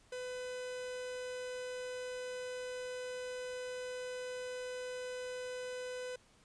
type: tone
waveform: 45% pulse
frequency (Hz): 502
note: B4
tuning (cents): +28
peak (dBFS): -40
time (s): 0.12-6.16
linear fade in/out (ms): 5
effects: pink hiss -66 dBFS RMS until 6.44 s + resampled to 22050 Hz